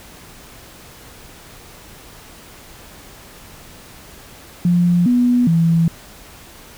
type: tone with pitch steps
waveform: sine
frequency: 175 / 245 / 165.8 Hz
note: F3 / B3 / E3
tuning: +4 / -14 / +10 cents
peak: -11 dBFS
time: 4.65-5.88 s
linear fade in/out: 2 ms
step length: 410 ms
effects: pink hiss -41 dBFS RMS until 6.77 s